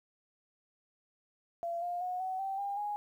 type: tone with pitch steps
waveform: sine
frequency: 682 / 704.4 / 727.6 / 751.5 / 776.2 / 801.7 / 828.1 Hz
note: F5 / F5 / F#5 / F#5 / G5 / G5 / G#5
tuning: -41 / +15 / -29 / +27 / -17 / +39 / -5 cents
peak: -33 dBFS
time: 1.63-2.96 s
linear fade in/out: 0 ms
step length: 190 ms
effects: 11-bit